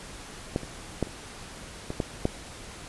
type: clicks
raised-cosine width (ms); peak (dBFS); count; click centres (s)
2; -12 / -25 / -11 / -28 / -19 / -12 / -9; 7; 0.561 / 0.633 / 1.027 / 1.072 / 1.904 / 2.002 / 2.254
effects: pink hiss -43 dBFS RMS until 2.88 s + resampled to 24000 Hz